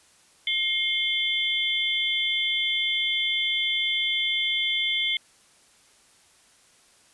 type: tone cluster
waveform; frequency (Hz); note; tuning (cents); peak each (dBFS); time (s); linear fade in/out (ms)
sine; 2134 / 3128 / 3458; C7 / G7 / A7; +34 / -4 / -31; -27; 0.47-5.17; 2
effects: white hiss -58 dBFS RMS until 7.13 s + resampled to 24000 Hz